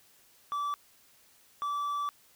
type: tone bursts at uneven times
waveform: triangle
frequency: 1158 Hz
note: D6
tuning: 25 cents flat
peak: -28 dBFS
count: 2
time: 0.52-0.74 / 1.62-2.09 s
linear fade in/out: 0 ms
effects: white hiss -62 dBFS RMS until 2.35 s